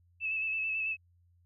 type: tone with vibrato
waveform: sine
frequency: 2613 Hz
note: E7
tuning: 16 cents flat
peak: -30 dBFS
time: 0.2-0.97 s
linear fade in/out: 50 ms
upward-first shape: square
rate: 9.1 Hz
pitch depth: 22 cents each way
effects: added 87 Hz sine -63 dBFS peak until 1.45 s

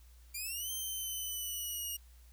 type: linear two-way sweep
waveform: 5% pulse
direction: up then down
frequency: 2349 to 3136 to 2859 Hz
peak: -29 dBFS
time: 0.34-1.97 s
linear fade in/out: 10 ms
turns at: 0.71 s
effects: added 60 Hz sine -55 dBFS peak until 2.32 s + white hiss -67 dBFS RMS until 2.32 s

